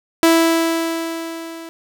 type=tone with level ramp; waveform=sawtooth; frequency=329.6 Hz; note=E4; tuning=in tune; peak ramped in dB=-5 to -28 dBFS; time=0.23-1.69 s; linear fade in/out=0 ms; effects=none